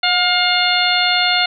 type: harmonic tone with a mistuned harmonic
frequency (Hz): 710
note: F5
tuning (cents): +28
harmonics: 1 / 2 / 3 / 4 / 5 / 6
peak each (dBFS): -20 / -20 / -20 / -20 / -20 / -20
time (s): 0.03-1.46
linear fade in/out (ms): 5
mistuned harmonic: 1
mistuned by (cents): +32
effects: none